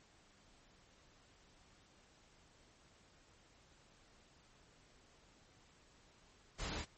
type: noise with echo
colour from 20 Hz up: pink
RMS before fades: -44 dBFS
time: 6.58-6.83 s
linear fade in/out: 20 ms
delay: 26 ms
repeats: 1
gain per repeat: -3 dB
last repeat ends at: 6.856 s
effects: pink hiss -67 dBFS RMS until 6.97 s + MP3 32 kbps